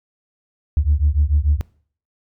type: beating tone pair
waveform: sine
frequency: 70.6 / 77.4 Hz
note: C#2 / D#2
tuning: +32 / -9 cents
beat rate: 6.8 Hz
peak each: -16 dBFS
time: 0.77-1.61 s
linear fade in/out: 0 ms
effects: noise-tail reverb RT60 0.5 s tail -22 dB re dry + tanh soft clip ceiling -7 dBFS